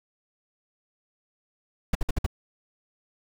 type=noise bursts; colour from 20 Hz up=brown; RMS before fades=-22 dBFS; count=5; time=1.93-2.264 s; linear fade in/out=5 ms; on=22 ms; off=56 ms; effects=none